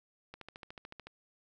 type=click train; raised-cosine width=0.3 ms; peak=-30 dBFS; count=11; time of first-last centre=0.34-1.07 s; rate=13.7 Hz; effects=none